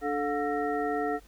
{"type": "tone cluster", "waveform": "sine", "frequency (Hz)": [293.2, 436.2, 718, 1341, 1865], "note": ["D4", "A4", "F5", "E6", "A#6"], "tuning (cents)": [-3, -15, 48, 29, 0], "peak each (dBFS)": [-33, -31, -31, -37, -39], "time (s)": [0.01, 1.2], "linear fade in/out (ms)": 50, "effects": ["added 50 Hz sine -54 dBFS peak until 1.27 s", "pink hiss -59 dBFS RMS until 1.27 s"]}